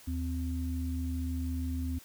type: tone pair together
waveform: sine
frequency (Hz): 77.2 / 258.3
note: D#2 / C4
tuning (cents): -13 / -22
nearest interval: octave + major sixth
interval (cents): 2091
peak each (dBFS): -32 / -36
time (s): 0.07-1.99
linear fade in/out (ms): 10
effects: white hiss -55 dBFS RMS until 2.04 s